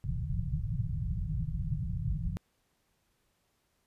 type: low-pass noise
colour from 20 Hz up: white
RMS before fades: -33 dBFS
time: 0.04-2.37 s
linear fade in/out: 0 ms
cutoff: 170 Hz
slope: 96 dB/octave
effects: pink hiss -75 dBFS RMS until 3.86 s + resampled to 32000 Hz